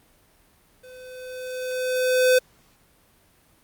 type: tone with level ramp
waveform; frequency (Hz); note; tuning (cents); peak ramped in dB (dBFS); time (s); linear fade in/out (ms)
square; 508; B4; +49; -44 to -14; 0.83-2.39; 10
effects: pink hiss -59 dBFS RMS until 3.63 s + Opus 32 kbps